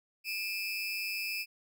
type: tone pair together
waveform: 30% pulse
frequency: 2411 / 2603 Hz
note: D7 / E7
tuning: +45 / -22 cents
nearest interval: minor second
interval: 133 cents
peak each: -35 / -33 dBFS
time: 0.24-1.46 s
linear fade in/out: 50 ms
effects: none